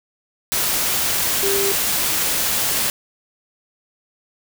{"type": "tone in noise", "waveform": "sine", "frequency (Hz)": 395.3, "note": "G4", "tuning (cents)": 15, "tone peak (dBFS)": -20, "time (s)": [1.43, 1.72], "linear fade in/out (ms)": 0, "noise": "white", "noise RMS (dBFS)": -20, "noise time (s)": [0.52, 2.9], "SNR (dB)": -3, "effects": []}